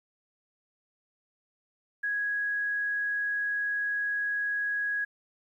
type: tone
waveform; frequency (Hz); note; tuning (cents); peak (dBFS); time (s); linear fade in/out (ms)
sine; 1661.2; G#6; 0; -27; 2.03-5.05; 10
effects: 11-bit